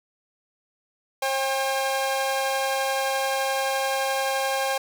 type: tone pair together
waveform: sawtooth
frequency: 538 / 801.2 Hz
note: C5 / G5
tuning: +48 / +38 cents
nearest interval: perfect fifth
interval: 690 cents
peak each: -22 / -22 dBFS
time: 1.22-4.78 s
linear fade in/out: 5 ms
effects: none